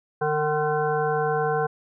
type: harmonic tone with a mistuned harmonic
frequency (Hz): 151.8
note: D#3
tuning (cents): -42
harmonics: 1 / 3 / 5 / 7 / 9 / 10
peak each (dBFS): -30 / -24 / -26 / -31 / -36 / -32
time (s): 0.21-1.67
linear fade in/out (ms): 10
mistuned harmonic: 7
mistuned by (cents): -29
effects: none